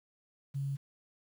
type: tone with quantisation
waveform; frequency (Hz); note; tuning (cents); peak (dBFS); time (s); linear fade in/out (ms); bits
sine; 138.59; C#3; 0; -32; 0.54-0.77; 20; 10
effects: none